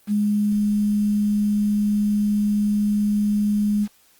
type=tone with quantisation; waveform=sine; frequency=207.7 Hz; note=G#3; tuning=in tune; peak=-17 dBFS; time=0.07-3.88 s; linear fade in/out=50 ms; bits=7; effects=white hiss -57 dBFS RMS until 4.19 s + Opus 32 kbps